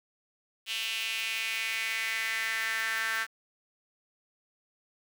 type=tone with high-pass filter sweep; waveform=sawtooth; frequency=223.6 Hz; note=A3; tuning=28 cents sharp; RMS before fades=-32 dBFS; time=0.66-3.27 s; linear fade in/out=50 ms; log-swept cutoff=2900 to 1600 Hz; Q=4.1; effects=9-bit